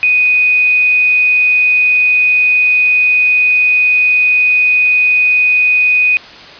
sine tone, 2489 Hz, D#7, in tune, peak -7 dBFS, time 0.03-6.17 s, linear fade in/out 0 ms, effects white hiss -33 dBFS RMS until 6.59 s + resampled to 11025 Hz

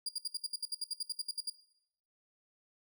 35% pulse tone bursts, 4822 Hz, D8, 45 cents sharp, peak -32 dBFS, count 16, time 0.06-1.5 s, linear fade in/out 5 ms, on 30 ms, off 64 ms, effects noise-tail reverb RT60 0.7 s tail -17 dB re dry

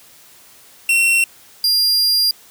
45% pulse tone pair in turn, 2719 / 4800 Hz, F7 / D8, -47 / +37 cents, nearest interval minor seventh, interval 984 cents, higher second, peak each -12 dBFS, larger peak neither, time 0.89-1.24 / 1.64-2.31 s, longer second, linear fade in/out 2 ms, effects white hiss -46 dBFS RMS until 2.5 s + high-pass 60 Hz 12 dB/octave

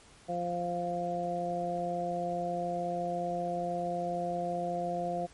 harmonic tone, 174.61 Hz, F3, in tune, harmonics 1 / 2 / 3 / 4, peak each -38 / -40 / -36 / -33 dBFS, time 0.28-5.27 s, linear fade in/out 20 ms, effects pink hiss -57 dBFS RMS until 5.33 s + MP3 48 kbps

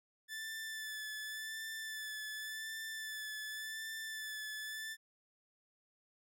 sawtooth tone with vibrato, 1751 Hz, A6, 9 cents flat, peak -38 dBFS, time 0.28-4.97 s, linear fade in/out 50 ms, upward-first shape sine, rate 0.89 Hz, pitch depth 23 cents each way, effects none

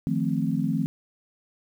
sine chord, F dominant seventh, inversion third, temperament equal, 155.56 / 174.61 / 220 / 261.6 Hz, Eb3 / F3 / A3 / C4, 0 / 0 / 0 / 0 cents, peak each -28 dBFS, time 0.07-0.86 s, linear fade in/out 0 ms, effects 9-bit

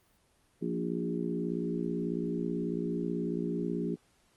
harmonic tone with a mistuned harmonic, 58.27 Hz, A#1, in tune, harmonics 3 / 4 / 5 / 6 / 7, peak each -35 / -36 / -37 / -38 / -38 dBFS, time 0.61-3.96 s, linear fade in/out 20 ms, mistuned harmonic 6, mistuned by +16 cents, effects pink hiss -68 dBFS RMS until 4.36 s + Opus 24 kbps

